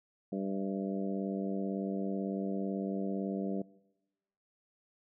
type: harmonic tone with a mistuned harmonic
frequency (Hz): 98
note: G2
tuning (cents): 0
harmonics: 2 / 3 / 4 / 5 / 6 / 7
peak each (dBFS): -35 / -39 / -41 / -43 / -45 / -46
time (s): 0.32-3.62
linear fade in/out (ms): 5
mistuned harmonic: 7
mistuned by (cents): -37
effects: noise-tail reverb RT60 1.0 s tail -22 dB re dry